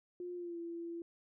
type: tone with pitch glide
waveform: sine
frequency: 354.9 to 338.3 Hz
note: F4 to E4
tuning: +28 to +45 cents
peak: -40 dBFS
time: 0.2-1.02 s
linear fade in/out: 2 ms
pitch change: -83 cents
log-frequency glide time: 0.35-0.58 s
effects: none